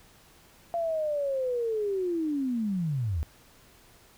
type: linear sweep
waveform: sine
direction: down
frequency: 688 to 69.3 Hz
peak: -26 dBFS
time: 0.74-3.23 s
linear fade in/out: 0 ms
effects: pink hiss -57 dBFS RMS until 4.17 s